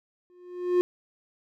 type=tone with exponential growth; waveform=triangle; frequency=357.4 Hz; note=F4; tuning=40 cents sharp; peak=-14 dBFS; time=0.3-0.81 s; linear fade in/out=0 ms; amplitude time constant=110 ms; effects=none